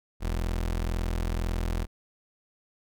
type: tone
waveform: 30% pulse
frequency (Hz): 41.97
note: E1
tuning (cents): +32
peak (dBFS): -24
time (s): 0.2-1.87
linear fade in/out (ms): 50
effects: none